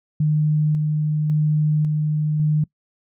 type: tone with tremolo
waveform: sine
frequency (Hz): 152.2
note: D#3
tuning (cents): -38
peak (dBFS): -15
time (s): 0.2-2.64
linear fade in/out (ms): 5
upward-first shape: square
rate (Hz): 0.91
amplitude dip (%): 25
effects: noise-tail reverb RT60 0.1 s tail -23 dB re dry